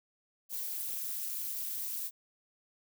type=noise with amplitude modulation; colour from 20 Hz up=violet; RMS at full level=-33 dBFS; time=0.49-2.11 s; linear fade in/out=50 ms; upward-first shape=sine; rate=277 Hz; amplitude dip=100%; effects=none